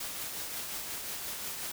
white noise with tremolo, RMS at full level -37 dBFS, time 0-1.72 s, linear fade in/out 5 ms, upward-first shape triangle, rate 5.6 Hz, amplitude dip 35%, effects none

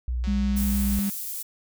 sine tone with vibrato, 60.8 Hz, B1, 26 cents flat, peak -24 dBFS, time 0.08-0.99 s, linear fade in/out 0 ms, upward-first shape sine, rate 5.8 Hz, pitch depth 23 cents each way
click train, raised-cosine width 0.2 ms, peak -26 dBFS, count 160, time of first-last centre 0.24-1.099 s, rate 185 Hz
sine tone with pitch glide, 201.5 to 199.99 Hz, G3 to G3, +48 to +35 cents, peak -23 dBFS, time 0.27-1.1 s, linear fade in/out 10 ms, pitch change -13 cents, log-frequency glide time 0.63-0.96 s
pink high-pass noise, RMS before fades -33 dBFS, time 0.56-1.43 s, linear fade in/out 10 ms, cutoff 12000 Hz, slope 12 dB/octave
effects none

